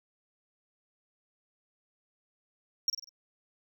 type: tone with echo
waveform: triangle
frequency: 5580 Hz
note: F8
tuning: 2 cents flat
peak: -22 dBFS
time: 2.88-2.9 s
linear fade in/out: 2 ms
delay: 48 ms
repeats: 4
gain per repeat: -7 dB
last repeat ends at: 3.092 s
effects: none